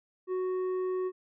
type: tone with tanh clipping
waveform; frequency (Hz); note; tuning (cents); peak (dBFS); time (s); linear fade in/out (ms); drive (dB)
triangle; 370; F#4; 0; -30; 0.27-1.12; 50; 11
effects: none